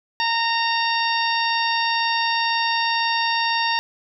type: harmonic tone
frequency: 922 Hz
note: A#5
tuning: 19 cents flat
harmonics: 1 / 2 / 3 / 4 / 5 / 6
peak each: -22 / -25 / -27 / -28 / -29 / -30 dBFS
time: 0.2-3.79 s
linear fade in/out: 0 ms
effects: none